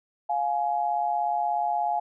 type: tone pair together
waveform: sine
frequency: 703.3 / 840 Hz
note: F5 / G#5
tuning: +12 / +19 cents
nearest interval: minor third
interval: 307 cents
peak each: -26 dBFS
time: 0.29-2 s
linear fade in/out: 10 ms
effects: none